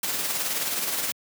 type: noise with tremolo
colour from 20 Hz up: white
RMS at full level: -26 dBFS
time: 0.03-1.12 s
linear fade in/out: 2 ms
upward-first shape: sine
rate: 19 Hz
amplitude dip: 40%
effects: high-pass 150 Hz 12 dB/octave